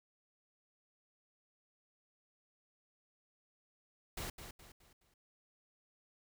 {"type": "noise with echo", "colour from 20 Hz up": "pink", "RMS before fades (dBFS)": -42, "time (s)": [4.17, 4.3], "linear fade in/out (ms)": 5, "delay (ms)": 210, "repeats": 4, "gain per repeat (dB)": -8, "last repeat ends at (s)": 5.14, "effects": []}